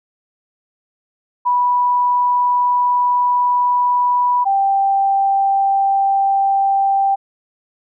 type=tone pair in turn; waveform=sine; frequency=982 / 785.7 Hz; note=B5 / G5; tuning=-10 / +4 cents; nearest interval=major third; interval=386 cents; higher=first; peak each=-12 dBFS; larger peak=neither; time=1.45-4.45 / 4.45-7.16 s; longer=first; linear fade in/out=20 ms; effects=none